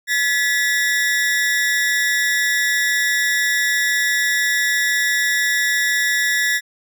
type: ring-modulated tone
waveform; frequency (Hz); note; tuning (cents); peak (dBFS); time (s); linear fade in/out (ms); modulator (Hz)
40% pulse; 1835; A#6; -28; -12; 0.07-6.61; 50; 127
effects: none